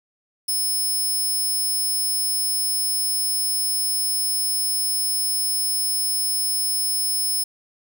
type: tone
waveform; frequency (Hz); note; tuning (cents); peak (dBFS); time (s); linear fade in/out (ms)
15% pulse; 5220; E8; -18; -15; 0.48-7.44; 10
effects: 8-bit